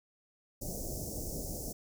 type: band-stop noise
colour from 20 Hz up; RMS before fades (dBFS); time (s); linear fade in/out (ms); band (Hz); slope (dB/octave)
pink; -39; 0.61-1.73; 10; 680 to 5400; 48
effects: none